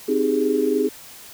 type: chord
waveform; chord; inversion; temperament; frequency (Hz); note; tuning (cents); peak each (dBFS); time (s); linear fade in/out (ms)
sine; Ab major seventh; first; equal; 261.6 / 311.1 / 392 / 415.3; C4 / Eb4 / G4 / Ab4; 0 / 0 / 0 / 0; -24 / -24 / -25 / -20; 0.08-0.89; 10
effects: white hiss -42 dBFS RMS until 1.33 s